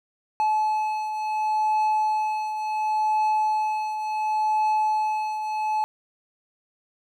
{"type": "beating tone pair", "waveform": "triangle", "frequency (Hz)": [860, 860.7], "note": ["A5", "A5"], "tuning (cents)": [-40, -38], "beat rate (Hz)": 0.7, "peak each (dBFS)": [-20, -28], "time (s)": [0.4, 5.84], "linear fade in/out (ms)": 0, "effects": []}